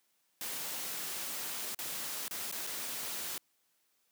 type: noise with dropouts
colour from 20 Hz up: white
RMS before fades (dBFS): -39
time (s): 0.41-3.38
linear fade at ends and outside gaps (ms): 1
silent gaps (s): 1.747-1.789 / 2.281-2.31 / 2.514-2.524 / 2.667-2.672
effects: white hiss -75 dBFS RMS until 4.11 s + high-pass 150 Hz 12 dB/octave